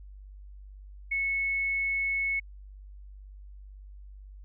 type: tone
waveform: sine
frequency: 2200 Hz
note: C#7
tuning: 14 cents flat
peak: -26 dBFS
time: 1.11-2.4 s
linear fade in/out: 10 ms
effects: added 49 Hz sine -44 dBFS peak until 4.44 s

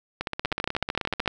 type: two click trains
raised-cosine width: 0.3 ms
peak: -9 / -12 dBFS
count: 12 / 18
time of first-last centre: 0.45-1.277 / 0.21-1.259 s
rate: 13.3 / 16.2 Hz
effects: none

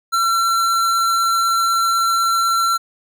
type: tone with hard clipping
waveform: sine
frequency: 1354 Hz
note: E6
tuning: 46 cents sharp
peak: -16 dBFS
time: 0.12-2.78 s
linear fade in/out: 20 ms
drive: 18 dB
effects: none

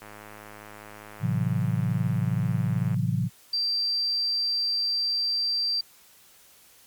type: click train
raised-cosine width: 0.5 ms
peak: -28 dBFS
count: 308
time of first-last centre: 0.02-2.944 s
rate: 105 Hz
type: chord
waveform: sine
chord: F# half-diminished seventh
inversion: first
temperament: just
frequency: 111 / 133.2 / 166.5 / 185 Hz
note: A2 / C3 / E3 / F#3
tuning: +16 / +31 / +18 / 0 cents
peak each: -27 / -27 / -28 / -31 dBFS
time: 1.2-3.3 s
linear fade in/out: 50 ms
type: tone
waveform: sine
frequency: 4699 Hz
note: D8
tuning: in tune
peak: -23 dBFS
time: 3.53-5.81 s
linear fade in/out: 5 ms
effects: white hiss -55 dBFS RMS until 6.86 s + MP3 96 kbps

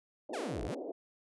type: band-pass noise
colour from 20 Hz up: pink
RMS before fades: -41 dBFS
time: 0.29-0.92 s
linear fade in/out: 5 ms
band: 260 to 690 Hz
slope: 48 dB/octave
type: exponential two-way sweep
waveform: sawtooth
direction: down then up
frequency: 958 to 42.19 to 340.2 Hz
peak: -34 dBFS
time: 0.33-0.75 s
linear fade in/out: 10 ms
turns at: 0.64 s
effects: resampled to 24000 Hz

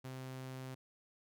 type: tone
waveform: sawtooth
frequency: 130.3 Hz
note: C3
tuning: 7 cents flat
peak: -40 dBFS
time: 0.04-0.75 s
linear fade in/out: 10 ms
effects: none

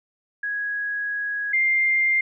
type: tone pair in turn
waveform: sine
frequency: 1661.2 / 2103 Hz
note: G#6 / C7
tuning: 0 / +8 cents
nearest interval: major third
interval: 408 cents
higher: second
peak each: -24 / -17 dBFS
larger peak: second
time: 0.43-1.53 / 1.53-2.21 s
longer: first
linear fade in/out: 5 ms
effects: none

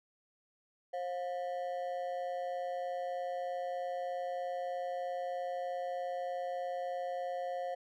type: ring-modulated tone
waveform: triangle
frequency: 622.3 Hz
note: D#5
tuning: in tune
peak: -30 dBFS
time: 0.93-7.75 s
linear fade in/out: 10 ms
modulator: 88.4 Hz
effects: none

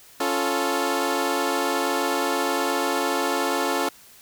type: chord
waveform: 15% pulse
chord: Db augmented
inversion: none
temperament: equal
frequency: 277.2 / 349.2 / 440 Hz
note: Db4 / F4 / A4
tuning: 0 / 0 / 0 cents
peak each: -20 dBFS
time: 0.2-3.89 s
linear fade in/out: 5 ms
effects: white hiss -50 dBFS RMS until 4.21 s

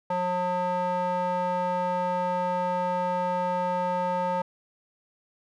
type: tone with band-pass filter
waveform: square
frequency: 180 Hz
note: F#3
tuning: 47 cents flat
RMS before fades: -27 dBFS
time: 0.1-4.42 s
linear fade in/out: 5 ms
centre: 780 Hz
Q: 4.4
effects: none

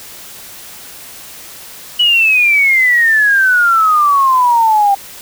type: exponential sweep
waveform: sine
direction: down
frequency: 2960 to 786 Hz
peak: -7 dBFS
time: 1.99-4.95 s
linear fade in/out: 10 ms
effects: white hiss -33 dBFS RMS until 5.21 s

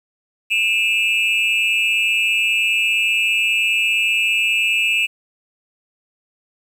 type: tone with amplitude modulation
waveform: triangle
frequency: 2634 Hz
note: E7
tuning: 2 cents flat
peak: -9 dBFS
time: 0.5-5.07 s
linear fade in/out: 20 ms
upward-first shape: sine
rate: 215 Hz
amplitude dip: 100%
effects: 8-bit

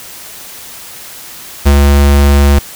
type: tone with ADSR envelope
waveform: square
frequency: 70.8 Hz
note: C#2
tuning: 37 cents sharp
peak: -3 dBFS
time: 1.65-2.59 s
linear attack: 20 ms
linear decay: 53 ms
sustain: -2 dB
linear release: 4 ms
effects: white hiss -30 dBFS RMS until 2.75 s

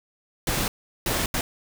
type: noise bursts at uneven times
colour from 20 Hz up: pink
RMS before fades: -25 dBFS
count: 3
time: 0.47-0.68 / 1.06-1.26 / 1.34-1.41 s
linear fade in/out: 2 ms
effects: none

